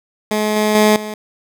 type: tone with level steps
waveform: 15% pulse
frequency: 212.9 Hz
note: G#3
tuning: 43 cents sharp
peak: -9 / -7 / -3 / -18 dBFS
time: 0.31-1.14 s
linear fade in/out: 2 ms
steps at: 0.56 / 0.75 / 0.96 s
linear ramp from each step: 2 ms
effects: none